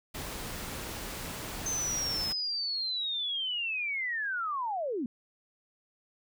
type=noise; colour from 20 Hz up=pink; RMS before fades=-39 dBFS; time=0.14-2.33 s; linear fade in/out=10 ms
type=linear sweep; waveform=sine; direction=down; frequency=6270 to 217.4 Hz; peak=-30 dBFS; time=1.66-5.06 s; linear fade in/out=2 ms
effects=none